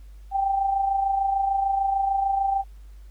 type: tone with amplitude modulation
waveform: sine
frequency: 784 Hz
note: G5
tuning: in tune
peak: -18 dBFS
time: 0.31-2.64 s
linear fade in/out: 50 ms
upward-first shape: sine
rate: 26.7 Hz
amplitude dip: 50%
effects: added 50 Hz sine -41 dBFS peak until 3.1 s + pink hiss -63 dBFS RMS until 3.1 s